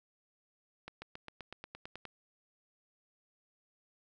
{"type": "accelerating click train", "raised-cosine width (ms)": 0.3, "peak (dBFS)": -28, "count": 11, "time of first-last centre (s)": [0.88, 2.053], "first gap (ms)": 140, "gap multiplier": 0.96, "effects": []}